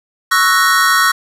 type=chord; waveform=square; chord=F# dominant seventh; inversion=second; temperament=equal; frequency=1108.7 / 1318.5 / 1480 / 1864.7 Hz; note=C#6 / E6 / F#6 / A#6; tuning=0 / 0 / 0 / 0 cents; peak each=-16 dBFS; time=0.31-1.12 s; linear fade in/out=10 ms; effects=resampled to 32000 Hz + 7-bit